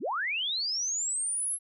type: linear sweep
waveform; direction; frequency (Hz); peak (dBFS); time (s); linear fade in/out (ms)
sine; up; 150 to 11175; -28; 0-1.59; 50
effects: none